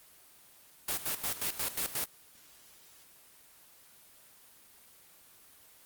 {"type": "noise with tremolo", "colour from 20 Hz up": "white", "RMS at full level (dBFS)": -32, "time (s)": [0.88, 2.06], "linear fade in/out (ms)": 5, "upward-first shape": "square", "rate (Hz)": 5.6, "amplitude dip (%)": 75, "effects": ["white hiss -58 dBFS RMS until 5.85 s", "Opus 24 kbps"]}